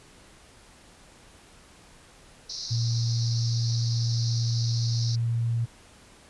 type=band-pass noise; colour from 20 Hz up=white; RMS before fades=-36 dBFS; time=2.49-5.16 s; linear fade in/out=10 ms; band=4000 to 5900 Hz; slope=96 dB/octave
type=tone; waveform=sine; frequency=116.54 Hz; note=A#2; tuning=in tune; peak=-23 dBFS; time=2.7-5.66 s; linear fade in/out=20 ms
effects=pink hiss -53 dBFS RMS until 6.29 s + resampled to 24000 Hz